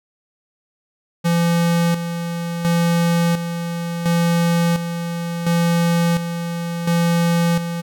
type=tone with tremolo; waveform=square; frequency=170 Hz; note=F3; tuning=46 cents flat; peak=-15 dBFS; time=1.24-7.82 s; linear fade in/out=20 ms; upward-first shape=square; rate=0.71 Hz; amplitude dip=60%; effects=none